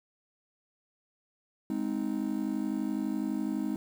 triangle chord, Ab major, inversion none, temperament just, 207.7 / 259.6 / 311.5 Hz, Ab3 / C4 / Eb4, 0 / -13 / +2 cents, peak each -31 dBFS, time 1.7-3.76 s, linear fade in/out 2 ms, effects tanh soft clip ceiling -20 dBFS + 9-bit

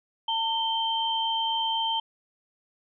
sine tone pair together, 901 / 3128 Hz, A5 / G7, +41 / -4 cents, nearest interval octave + minor seventh, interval 2155 cents, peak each -27 dBFS, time 0.28-2 s, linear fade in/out 5 ms, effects none

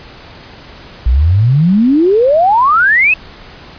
sine exponential sweep, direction up, 56.4 to 2649 Hz, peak -6 dBFS, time 1.06-3.14 s, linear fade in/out 5 ms, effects pink hiss -35 dBFS RMS until 3.78 s + resampled to 11025 Hz

